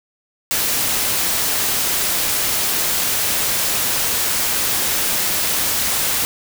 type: noise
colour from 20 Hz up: white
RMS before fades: -19 dBFS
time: 0.51-6.25 s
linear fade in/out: 0 ms
effects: none